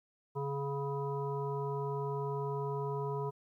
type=harmonic tone; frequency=140 Hz; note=C#3; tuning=18 cents sharp; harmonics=1 / 3 / 5 / 7 / 9; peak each=-37 / -37 / -48 / -40 / -51 dBFS; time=0.35-3.31 s; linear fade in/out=20 ms; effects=12-bit